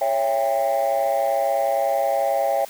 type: chord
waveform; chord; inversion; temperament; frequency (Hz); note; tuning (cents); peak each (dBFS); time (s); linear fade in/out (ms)
sine; C# diminished; none; just; 554.4 / 665.2 / 798.3; C#5 / E5 / G5; 0 / +16 / +31; -21; 0.01-2.65; 5
effects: tanh soft clip ceiling -14 dBFS + white hiss -42 dBFS RMS until 2.69 s